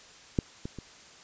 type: clicks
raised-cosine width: 3 ms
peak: -11 / -22 / -26 dBFS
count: 3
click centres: 0.388 / 0.655 / 0.787 s
effects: white hiss -52 dBFS RMS until 1.23 s + resampled to 16000 Hz